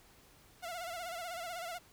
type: tone with vibrato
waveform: sawtooth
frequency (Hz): 693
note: F5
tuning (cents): -14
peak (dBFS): -36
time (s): 0.62-1.79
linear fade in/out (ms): 20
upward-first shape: sine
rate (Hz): 16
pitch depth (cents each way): 87
effects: pink hiss -62 dBFS RMS until 1.92 s